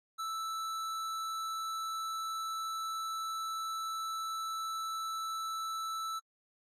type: tone with hard clipping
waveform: sine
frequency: 1318.5 Hz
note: E6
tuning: in tune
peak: -37 dBFS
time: 0.18-6.2 s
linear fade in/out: 20 ms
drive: 15 dB
effects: AAC 48 kbps